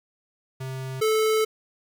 square tone pair in turn, 131.6 / 436.2 Hz, C3 / A4, +10 / -15 cents, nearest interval octave + major sixth, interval 2075 cents, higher second, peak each -31 / -20 dBFS, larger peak second, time 0.6-1.01 / 1.01-1.45 s, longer second, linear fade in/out 10 ms, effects 10-bit

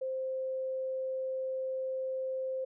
sine tone, 523.3 Hz, C5, in tune, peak -32 dBFS, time 0.01-2.65 s, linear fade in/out 10 ms, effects none

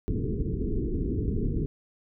pink low-pass noise, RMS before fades -28 dBFS, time 0.08-1.66 s, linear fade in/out 0 ms, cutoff 440 Hz, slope 96 dB/octave, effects none

